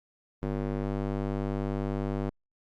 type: tone with band-pass filter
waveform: square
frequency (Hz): 50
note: G1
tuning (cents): +35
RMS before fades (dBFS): -31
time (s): 0.42-2.3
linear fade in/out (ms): 5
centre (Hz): 340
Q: 0.69
effects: Opus 24 kbps